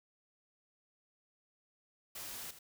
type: noise with echo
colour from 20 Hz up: white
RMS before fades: -45 dBFS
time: 2.15-2.51 s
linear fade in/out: 5 ms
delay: 80 ms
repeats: 1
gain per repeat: -11 dB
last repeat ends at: 2.59 s
effects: none